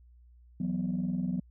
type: chord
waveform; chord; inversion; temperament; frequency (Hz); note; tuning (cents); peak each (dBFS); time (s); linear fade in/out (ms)
sine; E suspended second; none; equal; 164.81 / 185 / 246.9; E3 / F#3 / B3; 0 / 0 / 0; -34 / -30 / -33; 0.6-1.4; 5
effects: tanh soft clip ceiling -23 dBFS + added 60 Hz sine -54 dBFS peak until 1.5 s